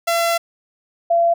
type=tone pair in turn; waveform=sawtooth / sine; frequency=677 / 680.4 Hz; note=E5 / F5; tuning=+46 / -45 cents; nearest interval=unison; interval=9 cents; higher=second; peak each=-12 dBFS; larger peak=neither; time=0.07-0.38 / 1.1-1.34 s; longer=first; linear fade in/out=10 ms; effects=none